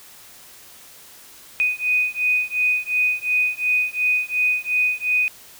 sine beating tone pair, 2489 / 2491.8 Hz, D#7 / D#7, 0 / +2 cents, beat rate 2.8 Hz, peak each -21 dBFS, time 1.6-5.28 s, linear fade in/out 0 ms, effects white hiss -45 dBFS RMS until 5.59 s

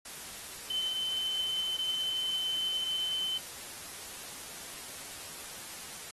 sine tone in noise, 3063 Hz, G7, 41 cents flat, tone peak -30 dBFS, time 0.7-3.38 s, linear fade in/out 5 ms, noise white, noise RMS -44 dBFS, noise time 0.05-6.11 s, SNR +11 dB, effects AAC 32 kbps

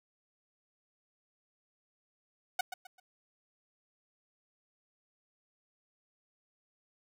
sawtooth tone with echo, 740 Hz, F#5, in tune, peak -24 dBFS, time 2.59-2.61 s, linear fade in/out 5 ms, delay 130 ms, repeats 3, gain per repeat -10 dB, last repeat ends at 3 s, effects none

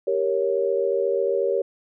sine chord, G diminished, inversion none, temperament equal, 392 / 466.2 / 554.4 Hz, G4 / Bb4 / Db5, 0 / 0 / 0 cents, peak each -24 dBFS, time 0.07-1.62 s, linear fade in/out 5 ms, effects none

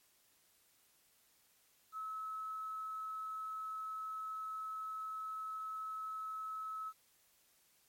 sine tone with quantisation, 1294 Hz, E6, 32 cents flat, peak -40 dBFS, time 1.92-6.93 s, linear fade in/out 50 ms, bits 11, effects white hiss -71 dBFS RMS until 7.88 s + MP3 64 kbps

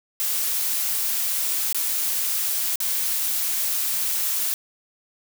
blue noise with dropouts, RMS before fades -24 dBFS, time 0.2-4.54 s, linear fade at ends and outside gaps 0 ms, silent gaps 1.727-1.746 / 2.757-2.803 s, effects none

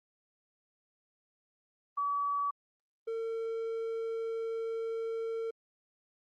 sine / triangle tone pair in turn, 1142 / 453.2 Hz, D6 / A#4, -49 / -49 cents, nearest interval octave + major third, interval 1600 cents, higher first, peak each -29 / -31 dBFS, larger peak first, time 1.97-2.51 / 3.07-5.51 s, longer second, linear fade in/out 10 ms, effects Opus 32 kbps

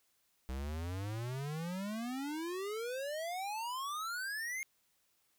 square exponential sweep, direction up, 63 to 2165 Hz, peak -38 dBFS, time 0.49-4.63 s, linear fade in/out 0 ms, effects white hiss -75 dBFS RMS until 5.38 s

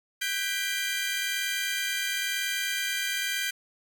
sawtooth tone cluster, 1522 / 1611 / 1975 / 2382 / 3181 Hz, F#6 / G6 / B6 / D7 / G7, +48 / +47 / 0 / +24 / +25 cents, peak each -31 dBFS, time 0.21-3.51 s, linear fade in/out 10 ms, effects none

